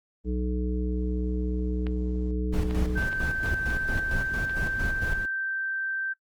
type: harmonic tone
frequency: 61.74 Hz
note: B1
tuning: in tune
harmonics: 1 / 3 / 5 / 7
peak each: -27 / -32 / -34 / -35 dBFS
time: 0.24-3.02 s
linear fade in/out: 50 ms
type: clicks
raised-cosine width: 0.3 ms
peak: -22 dBFS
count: 8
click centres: 1.868 / 2.71 / 3.025 / 3.129 / 3.46 / 3.704 / 3.976 / 4.496 s
type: noise with tremolo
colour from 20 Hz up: brown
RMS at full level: -28 dBFS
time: 2.52-5.26 s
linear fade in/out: 20 ms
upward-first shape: square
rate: 4.4 Hz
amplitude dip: 60%
type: tone with pitch glide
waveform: sine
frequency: 1552 to 1561.9 Hz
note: G6 to G6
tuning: -18 to -7 cents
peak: -27 dBFS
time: 2.95-6.14 s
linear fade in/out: 20 ms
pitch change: +11 cents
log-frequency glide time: 3.34-4.83 s
effects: noise-tail reverb RT60 0.1 s tail -22 dB re dry + Opus 24 kbps